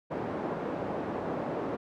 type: band-pass noise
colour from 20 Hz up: pink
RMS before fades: -34 dBFS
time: 0.1-1.77 s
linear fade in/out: 20 ms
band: 240 to 780 Hz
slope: 12 dB/octave
effects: none